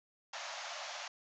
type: band-pass noise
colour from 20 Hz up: pink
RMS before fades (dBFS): -44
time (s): 0.33-1.08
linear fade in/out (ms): 5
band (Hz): 570 to 6900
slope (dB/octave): 96
effects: none